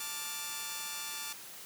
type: chord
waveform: 5% pulse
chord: D minor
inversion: second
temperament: just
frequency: 881 / 1174.7 / 1409.6 Hz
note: A5 / D6 / F6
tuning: +2 / 0 / +16 cents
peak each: -31 / -30 / -33 dBFS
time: 0-1.33 s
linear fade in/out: 5 ms
effects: white hiss -48 dBFS RMS until 1.65 s + high-pass 100 Hz 12 dB/octave